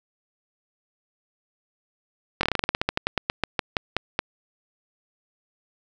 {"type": "slowing click train", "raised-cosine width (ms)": 0.3, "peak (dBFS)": -5, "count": 21, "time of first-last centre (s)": [2.41, 4.191], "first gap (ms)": 22, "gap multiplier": 1.13, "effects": []}